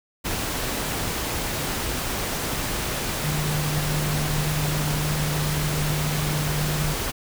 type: tone in noise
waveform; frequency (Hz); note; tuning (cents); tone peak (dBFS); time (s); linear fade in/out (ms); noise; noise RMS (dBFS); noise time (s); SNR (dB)
sine; 150.3; D3; +40; -24; 3.23-6.95; 20; pink; -27; 0.24-7.12; 0
effects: none